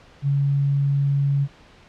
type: tone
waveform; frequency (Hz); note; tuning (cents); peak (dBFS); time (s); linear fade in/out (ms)
sine; 140.3; C#3; +21; -17; 0.22-1.48; 50
effects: pink hiss -50 dBFS RMS until 1.88 s + low-pass 4000 Hz 12 dB/octave